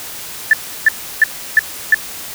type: tone bursts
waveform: sine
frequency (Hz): 1760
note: A6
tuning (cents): 0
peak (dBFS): -4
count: 5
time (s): 0.51-1.945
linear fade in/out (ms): 2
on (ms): 23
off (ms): 330
effects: white hiss -29 dBFS RMS until 2.34 s